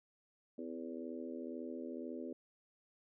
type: harmonic tone with a mistuned harmonic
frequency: 82 Hz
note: E2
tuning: 9 cents flat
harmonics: 3 / 4 / 5 / 6 / 7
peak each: -45 / -47 / -49 / -51 / -52 dBFS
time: 0.58-2.33 s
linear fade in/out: 5 ms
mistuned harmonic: 3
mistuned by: +55 cents
effects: none